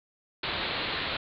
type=low-pass noise; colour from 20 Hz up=white; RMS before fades=-32 dBFS; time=0.43-1.17 s; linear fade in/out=5 ms; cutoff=4300 Hz; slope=96 dB/octave; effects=none